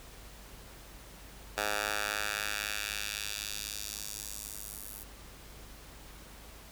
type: tone with high-pass filter sweep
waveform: 10% pulse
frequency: 103.83 Hz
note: G#2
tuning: in tune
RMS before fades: -37 dBFS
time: 1.57-5.04 s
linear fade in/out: 10 ms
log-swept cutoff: 840 to 12000 Hz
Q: 0.98
effects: added 50 Hz sine -52 dBFS peak until 6.71 s + pink hiss -52 dBFS RMS until 6.71 s